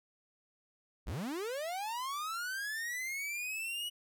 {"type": "linear sweep", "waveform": "45% pulse", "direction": "up", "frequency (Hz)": [34.65, 2942], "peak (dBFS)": -36, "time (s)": [1.06, 3.9], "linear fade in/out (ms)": 20, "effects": []}